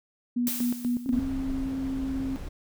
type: tone with tremolo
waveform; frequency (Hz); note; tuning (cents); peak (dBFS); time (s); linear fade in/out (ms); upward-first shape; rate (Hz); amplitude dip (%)
sine; 242.7; B3; -30; -23; 0.36-1.2; 10; square; 4.1; 75
type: noise with exponential decay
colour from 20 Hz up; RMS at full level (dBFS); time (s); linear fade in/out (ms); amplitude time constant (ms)
blue; -29; 0.47-1.35; 0; 190
type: tone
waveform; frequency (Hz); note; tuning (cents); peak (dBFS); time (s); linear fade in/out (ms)
sine; 266.7; C4; +33; -28; 1.06-2.36; 0
type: noise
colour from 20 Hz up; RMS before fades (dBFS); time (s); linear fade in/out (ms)
brown; -36; 1.12-2.49; 10
effects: none